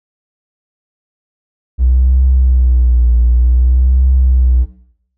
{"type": "tone with vibrato", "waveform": "triangle", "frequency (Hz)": 62, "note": "B1", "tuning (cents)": 7, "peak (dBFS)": -3, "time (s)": [1.78, 4.66], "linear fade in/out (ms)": 50, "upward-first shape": "triangle", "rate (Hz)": 0.54, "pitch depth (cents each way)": 88, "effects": ["noise-tail reverb RT60 0.7 s tail -18 dB re dry", "tanh soft clip ceiling -4 dBFS"]}